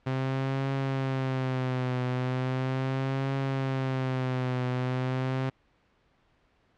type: tone with vibrato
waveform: sawtooth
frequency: 130.81 Hz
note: C3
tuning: in tune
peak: -23 dBFS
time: 0.06-5.5 s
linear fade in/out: 10 ms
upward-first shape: triangle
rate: 0.38 Hz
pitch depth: 70 cents each way
effects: pink hiss -67 dBFS RMS until 6.77 s + low-pass 3000 Hz 12 dB/octave